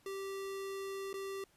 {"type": "tone with dropouts", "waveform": "square", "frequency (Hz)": 390.3, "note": "G4", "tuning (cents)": -8, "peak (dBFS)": -40, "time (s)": [0.06, 1.44], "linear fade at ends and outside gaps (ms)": 2, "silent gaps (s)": [1.13, 1.14], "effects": ["pink hiss -69 dBFS RMS until 1.56 s", "resampled to 32000 Hz"]}